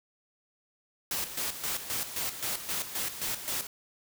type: noise with tremolo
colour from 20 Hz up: white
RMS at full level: -32 dBFS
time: 1.11-3.67 s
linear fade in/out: 2 ms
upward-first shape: square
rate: 3.8 Hz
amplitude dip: 65%
effects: none